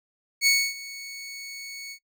20% pulse tone with ADSR envelope, 2219 Hz, C#7, 1 cent sharp, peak -11 dBFS, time 0.41-1.99 s, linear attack 56 ms, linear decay 270 ms, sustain -20 dB, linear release 75 ms, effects noise-tail reverb RT60 0.1 s tail -24 dB re dry

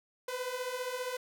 sawtooth beating tone pair, 493.9 / 508.9 Hz, B4 / C5, 0 / -48 cents, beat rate 15 Hz, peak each -35 / -33 dBFS, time 0.28-1.17 s, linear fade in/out 5 ms, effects none

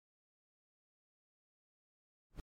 brown noise with exponential growth, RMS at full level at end -40 dBFS, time 2.3-2.4 s, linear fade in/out 1 ms, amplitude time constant 20 ms, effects MP3 64 kbps

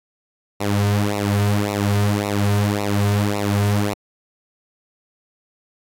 sawtooth tone with flanger, 102.2 Hz, G#2, 27 cents flat, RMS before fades -19 dBFS, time 0.6-3.94 s, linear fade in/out 10 ms, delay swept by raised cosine 0.61 to 3.71 ms, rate 1.8 Hz, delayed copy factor -0.9, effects AAC 64 kbps

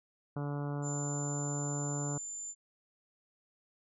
harmonic tone, 144.2 Hz, D3, 31 cents flat, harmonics 1 / 2 / 3 / 4 / 5 / 6 / 7 / 8 / 9 / 10, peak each -35 / -41 / -45 / -47 / -49 / -51 / -52 / -53 / -54 / -55 dBFS, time 0.36-2.18 s, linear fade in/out 5 ms
sine tone, 7150 Hz, A8, 27 cents sharp, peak -39 dBFS, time 0.82-2.55 s, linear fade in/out 50 ms
effects none

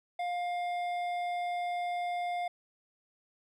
sine tone with hard clipping, 706 Hz, F5, 19 cents sharp, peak -33 dBFS, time 0.19-2.48 s, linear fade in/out 5 ms, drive 9 dB, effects none

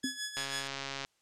10% pulse tone with tremolo, 1695 Hz, G#6, 35 cents sharp, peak -24 dBFS, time 0.03-0.68 s, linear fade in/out 10 ms, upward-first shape sine, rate 6.1 Hz, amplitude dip 70%
sine tone with exponential decay, 262.4 Hz, C4, 5 cents sharp, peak -28 dBFS, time 0.04-0.18 s, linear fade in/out 2 ms, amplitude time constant 29 ms
click train, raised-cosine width 0.2 ms, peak -20 dBFS, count 94, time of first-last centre 0.37-1.049 s, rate 137 Hz
effects white hiss -73 dBFS RMS until 1.21 s + low-pass 8000 Hz 12 dB/octave

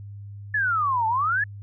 sine exponential two-way sweep, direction down then up, 1760 to 866 to 1760 Hz, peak -20 dBFS, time 0.54-1.44 s, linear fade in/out 5 ms, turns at 1.07 s, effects added 101 Hz sine -36 dBFS peak until 1.62 s

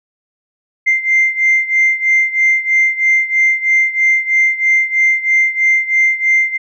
sine beating tone pair, 2089 / 2092.1 Hz, C7 / C7, -3 / -1 cents, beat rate 3.1 Hz, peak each -11 / -14 dBFS, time 0.86-6.58 s, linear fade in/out 20 ms, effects tanh soft clip ceiling -4 dBFS

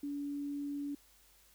sine tone, 286 Hz, D4, 46 cents flat, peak -36 dBFS, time 0.03-0.95 s, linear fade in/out 5 ms, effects added 50 Hz sine -70 dBFS peak until 1.54 s + white hiss -65 dBFS RMS until 1.54 s

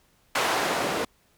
white noise with band-pass filter sweep, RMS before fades -26 dBFS, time 0.35-1.05 s, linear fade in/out 5 ms, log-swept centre 850 to 380 Hz, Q 0.79, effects pink hiss -64 dBFS RMS until 1.37 s

